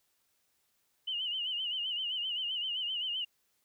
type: tone with vibrato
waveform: sine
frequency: 2960 Hz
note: F#7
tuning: in tune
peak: -32 dBFS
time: 1.07-3.25 s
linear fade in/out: 10 ms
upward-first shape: sine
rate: 7.7 Hz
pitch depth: 89 cents each way
effects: white hiss -75 dBFS RMS until 3.64 s